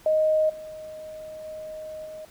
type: tone with level steps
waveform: sine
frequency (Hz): 623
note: D#5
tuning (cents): +2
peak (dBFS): -18 / -36 / -34 / -36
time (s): 0.06-2.25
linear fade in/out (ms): 2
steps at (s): 0.49 / 1.44 / 2.05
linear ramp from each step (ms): 10
effects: pink hiss -53 dBFS RMS until 2.3 s